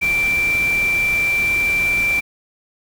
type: tone in noise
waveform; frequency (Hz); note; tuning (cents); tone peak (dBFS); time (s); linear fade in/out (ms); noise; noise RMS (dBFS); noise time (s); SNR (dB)
sine; 2349; D7; 0; -15; 0.01-2.21; 20; pink; -30; 0.01-2.21; +12
effects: none

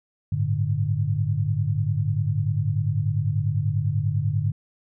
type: chord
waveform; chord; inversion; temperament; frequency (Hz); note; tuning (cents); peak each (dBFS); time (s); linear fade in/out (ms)
sine; G suspended second; none; equal with one note detuned; 99.88 / 110 / 146.83; G2 / A2 / D3; +33 / 0 / 0; -25; 0.32-4.52; 5
effects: none

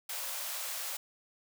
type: high-pass noise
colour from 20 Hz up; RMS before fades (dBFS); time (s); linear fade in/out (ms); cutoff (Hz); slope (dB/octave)
white; -38; 0.09-0.97; 5; 500; 96
effects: none

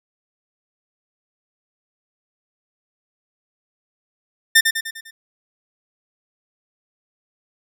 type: tone with echo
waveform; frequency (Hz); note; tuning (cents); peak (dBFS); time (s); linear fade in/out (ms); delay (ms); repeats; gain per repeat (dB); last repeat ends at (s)
sawtooth; 1801; A6; +40; -5; 4.55-4.61; 10; 100; 5; -6; 5.11
effects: none

